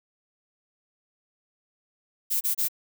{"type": "noise bursts", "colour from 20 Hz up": "violet", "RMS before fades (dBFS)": -25, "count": 3, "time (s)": [2.3, 2.686], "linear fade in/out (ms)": 20, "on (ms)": 110, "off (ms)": 28, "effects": []}